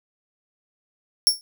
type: tone with exponential decay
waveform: sawtooth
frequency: 5470 Hz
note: F8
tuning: 37 cents flat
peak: -7 dBFS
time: 1.27-1.41 s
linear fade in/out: 0 ms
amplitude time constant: 30 ms
effects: none